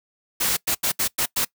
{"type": "noise bursts at uneven times", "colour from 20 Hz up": "white", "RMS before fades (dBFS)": -22, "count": 6, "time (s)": [[0.4, 0.57], [0.67, 0.75], [0.83, 0.92], [0.99, 1.08], [1.18, 1.26], [1.36, 1.45]], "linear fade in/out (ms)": 10, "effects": ["noise-tail reverb RT60 0.1 s tail -22 dB re dry"]}